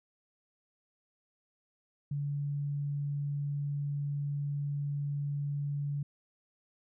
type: tone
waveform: sine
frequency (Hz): 143.5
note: D3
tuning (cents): -40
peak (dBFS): -31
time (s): 2.11-6.03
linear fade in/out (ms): 5
effects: none